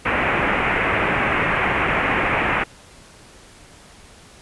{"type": "low-pass noise", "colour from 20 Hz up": "white", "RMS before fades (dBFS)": -20, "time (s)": [0.05, 2.64], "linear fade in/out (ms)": 10, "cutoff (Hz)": 2500, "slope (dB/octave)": 48, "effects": ["pink hiss -46 dBFS RMS until 4.41 s", "resampled to 24000 Hz"]}